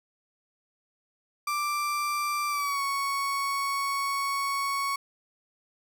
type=tone with pitch glide; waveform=35% pulse; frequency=1177 to 1110.9 Hz; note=D6 to C#6; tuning=+3 to +3 cents; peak=-25 dBFS; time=1.47-4.96 s; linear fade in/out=5 ms; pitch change=-100 cents; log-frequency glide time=2.48-2.81 s; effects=none